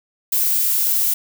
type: noise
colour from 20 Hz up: violet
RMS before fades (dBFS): -18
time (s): 0.32-1.14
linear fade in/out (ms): 5
effects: none